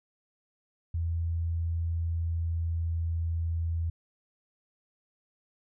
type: tone with pitch glide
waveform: sine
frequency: 83.5 to 83.02 Hz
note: E2 to E2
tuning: +23 to +13 cents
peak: -27 dBFS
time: 0.94-3.9 s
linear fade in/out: 5 ms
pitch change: -10 cents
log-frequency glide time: 1.9-3.15 s
effects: none